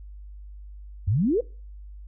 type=exponential sweep; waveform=sine; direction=up; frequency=83 to 523.3 Hz; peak=-19 dBFS; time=1.07-1.41 s; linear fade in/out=10 ms; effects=noise-tail reverb RT60 0.4 s tail -25 dB re dry + added 50 Hz sine -39 dBFS peak until 2.07 s